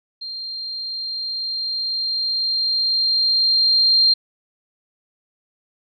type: tone with level ramp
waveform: sine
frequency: 4186 Hz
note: C8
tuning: in tune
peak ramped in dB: -28 to -11 dBFS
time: 0.21-4.14 s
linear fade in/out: 10 ms
effects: none